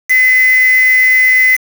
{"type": "tone with quantisation", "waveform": "sine", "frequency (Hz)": 2027, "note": "B6", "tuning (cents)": 45, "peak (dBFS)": -6, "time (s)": [0.09, 1.57], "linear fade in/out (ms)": 20, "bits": 3, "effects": []}